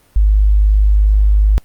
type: tone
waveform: sine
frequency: 51.3 Hz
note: G#1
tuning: 21 cents flat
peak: -7 dBFS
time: 0.16-1.58 s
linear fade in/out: 0 ms
effects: pink hiss -52 dBFS RMS until 1.64 s + Opus 32 kbps